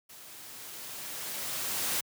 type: noise with level ramp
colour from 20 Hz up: white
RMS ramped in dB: -50 to -30 dBFS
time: 0.09-2.01 s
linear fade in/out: 10 ms
effects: high-pass 100 Hz 12 dB/octave